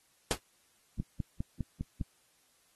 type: noise with exponential decay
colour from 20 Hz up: pink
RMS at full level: -24 dBFS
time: 0.31-0.39 s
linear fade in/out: 0 ms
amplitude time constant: 17 ms
type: click train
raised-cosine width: 5 ms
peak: -21 dBFS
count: 6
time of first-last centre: 1-2.012 s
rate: 4.94 Hz
effects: white hiss -69 dBFS RMS until 2.75 s + AAC 32 kbps